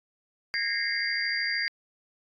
sine tone cluster, 1638 / 1842 / 2079 / 2152 / 4755 Hz, G#6 / A#6 / C7 / C7 / D8, -24 / -21 / -12 / +48 / +21 cents, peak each -33 / -32 / -33 / -35 / -31 dBFS, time 0.54-1.68 s, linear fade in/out 0 ms, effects AAC 64 kbps

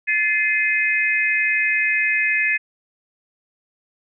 sine tone cluster, 1739 / 2088 / 2520 Hz, A6 / C7 / D#7, -21 / -4 / +21 cents, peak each -21 dBFS, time 0.07-2.58 s, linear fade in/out 20 ms, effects none

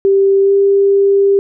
sine tone with pitch glide, 392 to 396.6 Hz, G4 to G4, 0 to +20 cents, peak -7 dBFS, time 0.05-1.39 s, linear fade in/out 0 ms, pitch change +20 cents, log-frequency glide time 0.42-0.52 s, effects none

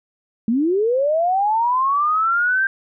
sine linear sweep, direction up, 213.2 to 1589 Hz, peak -15 dBFS, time 0.48-2.67 s, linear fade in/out 2 ms, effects none

